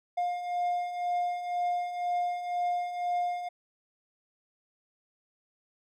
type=beating tone pair; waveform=triangle; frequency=707 / 709 Hz; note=F5 / F5; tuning=+21 / +26 cents; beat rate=2 Hz; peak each=-34 / -27 dBFS; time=0.17-3.49 s; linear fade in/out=10 ms; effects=none